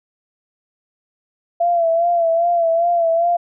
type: tone with vibrato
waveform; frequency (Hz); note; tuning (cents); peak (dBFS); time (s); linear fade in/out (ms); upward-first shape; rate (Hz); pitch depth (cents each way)
sine; 677; E5; +46; -13; 1.6-3.37; 10; sine; 2.5; 51
effects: none